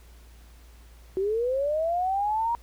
sine linear sweep, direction up, 370 to 951 Hz, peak -23 dBFS, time 1.17-2.55 s, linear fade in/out 0 ms, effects added 58 Hz sine -48 dBFS peak until 2.62 s + pink hiss -58 dBFS RMS until 2.62 s

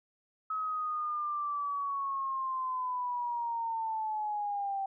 sine linear sweep, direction down, 1283 to 776 Hz, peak -31 dBFS, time 0.5-4.86 s, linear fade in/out 5 ms, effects none

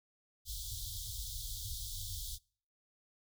pink band-stop noise, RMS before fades -42 dBFS, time 0.45-2.39 s, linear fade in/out 50 ms, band 110 to 3300 Hz, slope 96 dB/octave, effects noise-tail reverb RT60 0.5 s tail -26 dB re dry

